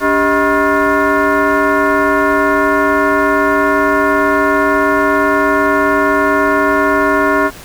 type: tone with frequency modulation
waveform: sine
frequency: 396.1 Hz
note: G4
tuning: 18 cents sharp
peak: -9 dBFS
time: 0-7.51 s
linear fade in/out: 50 ms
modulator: 342 Hz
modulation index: 3.7
effects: pink hiss -34 dBFS RMS until 7.64 s